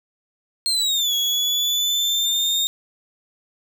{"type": "linear two-way sweep", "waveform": "35% pulse", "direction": "down then up", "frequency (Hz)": [4231, 3339, 3687], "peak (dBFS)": -17, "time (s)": [0.66, 2.67], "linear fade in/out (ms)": 0, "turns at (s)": 1.14, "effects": []}